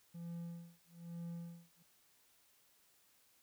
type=tone with tremolo; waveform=triangle; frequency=170 Hz; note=F3; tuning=46 cents flat; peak=-40 dBFS; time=0.14-1.83 s; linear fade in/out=10 ms; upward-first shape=sine; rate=1.1 Hz; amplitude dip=100%; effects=white hiss -71 dBFS RMS until 3.42 s